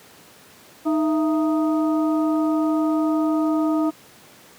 harmonic tone with a mistuned harmonic, 311.1 Hz, D#4, in tune, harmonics 1 / 2 / 3 / 4, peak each -18 / -27 / -33 / -31 dBFS, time 0.85-3.91 s, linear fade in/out 20 ms, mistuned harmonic 2, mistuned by +110 cents, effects pink hiss -48 dBFS RMS until 4.58 s + high-pass 150 Hz 12 dB/octave

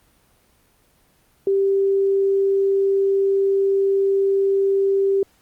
sine tone, 392 Hz, G4, in tune, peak -15 dBFS, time 1.47-5.23 s, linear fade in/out 2 ms, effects pink hiss -59 dBFS RMS until 5.41 s + Opus 24 kbps

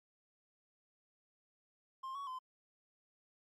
triangle tone with pitch steps, 1057 / 1119 / 1028 Hz, C6 / C#6 / C6, +17 / +16 / -31 cents, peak -39 dBFS, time 2.03-2.39 s, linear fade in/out 10 ms, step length 120 ms, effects MP3 64 kbps

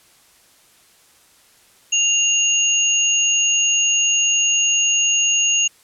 sine tone pair together, 2794 / 6645 Hz, F7 / G#8, 0 / 0 cents, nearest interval octave + minor third, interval 1500 cents, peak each -17 dBFS, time 1.92-5.68 s, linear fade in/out 10 ms, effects white hiss -53 dBFS RMS until 5.83 s + low-pass 12000 Hz 12 dB/octave

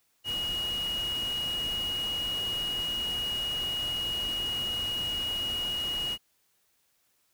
sine tone in noise, 2889 Hz, F#7, 42 cents flat, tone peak -29 dBFS, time 0.24-6.18 s, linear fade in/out 50 ms, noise pink, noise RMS -41 dBFS, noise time 0.24-6.18 s, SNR +9 dB, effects white hiss -71 dBFS RMS until 7.33 s

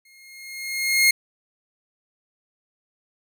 sawtooth tone with exponential growth, 2144 Hz, C7, 42 cents sharp, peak -9 dBFS, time 0.05-1.11 s, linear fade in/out 5 ms, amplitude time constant 230 ms, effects none

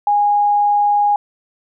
sine tone, 823 Hz, G#5, 16 cents flat, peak -11 dBFS, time 0.07-1.16 s, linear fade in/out 2 ms, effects none

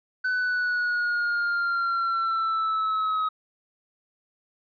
triangle exponential sweep, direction down, 1510 to 1268 Hz, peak -21 dBFS, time 0.24-3.29 s, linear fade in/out 10 ms, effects resampled to 11025 Hz

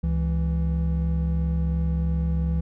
triangle tone pair together, 69.4 / 165.3 Hz, C#2 / E3, +3 / +5 cents, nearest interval octave + minor third, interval 1502 cents, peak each -21 / -23 dBFS, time 0.03-2.61 s, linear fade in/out 10 ms, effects none

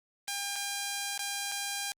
5% pulse tone with dropouts, 803 Hz, G5, 41 cents sharp, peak -21 dBFS, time 0.28-1.92 s, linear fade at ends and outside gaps 0 ms, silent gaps 0.557-0.561 / 1.177-1.192 / 1.516-1.52 s, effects Opus 48 kbps

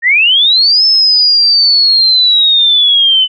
sine linear two-way sweep, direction up then down, 1804 to 5270 to 3004 Hz, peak -5 dBFS, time 0.02-3.28 s, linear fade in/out 50 ms, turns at 0.85 s, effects none

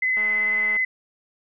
sine tone with vibrato, 2033 Hz, B6, 50 cents sharp, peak -19 dBFS, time 0.02-0.85 s, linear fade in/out 5 ms, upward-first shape sine, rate 18 Hz, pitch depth 15 cents each way
click train, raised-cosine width 0.5 ms, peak -24 dBFS, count 128, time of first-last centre 0.17-0.766 s, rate 213 Hz
effects none

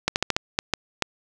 clicks, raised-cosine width 0.2 ms, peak -3 dBFS, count 8, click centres 0.08 / 0.159 / 0.226 / 0.303 / 0.365 / 0.589 / 0.737 / 1.023 s, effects none

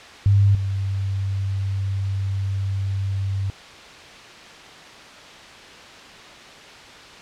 sine tone pair in turn, 100 / 97.66 Hz, G2 / G2, +35 / -6 cents, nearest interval unison, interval 41 cents, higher first, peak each -12 / -21 dBFS, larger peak first, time 0.26-0.55 / 0.55-3.5 s, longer second, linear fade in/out 0 ms, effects white hiss -41 dBFS RMS until 7.21 s + low-pass 4000 Hz 12 dB/octave

